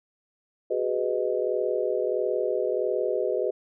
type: chord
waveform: sine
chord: G# minor seventh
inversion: third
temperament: just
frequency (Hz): 373.8 / 415.3 / 498.4 / 623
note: F#4 / G#4 / B4 / D#5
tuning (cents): +18 / 0 / +16 / +2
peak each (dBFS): -29 / -29 / -28 / -30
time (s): 0.7-3.51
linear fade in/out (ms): 10
effects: none